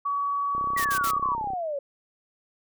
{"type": "tone", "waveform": "sine", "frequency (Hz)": 1133, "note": "C#6", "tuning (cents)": 37, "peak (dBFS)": -24, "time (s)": [0.05, 1.35], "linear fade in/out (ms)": 10}
{"type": "click train", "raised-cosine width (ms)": 2, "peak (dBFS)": -27, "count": 33, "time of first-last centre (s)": [0.55, 1.535], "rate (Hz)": 32.5}
{"type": "exponential sweep", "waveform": "sine", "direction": "down", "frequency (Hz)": [1975.5, 545], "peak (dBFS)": -27, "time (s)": [0.76, 1.79], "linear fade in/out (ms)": 5}
{"type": "noise bursts", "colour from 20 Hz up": "white", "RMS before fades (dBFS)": -32, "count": 3, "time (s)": [0.77, 1.114], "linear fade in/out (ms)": 10, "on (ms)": 80, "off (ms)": 52}
{"effects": []}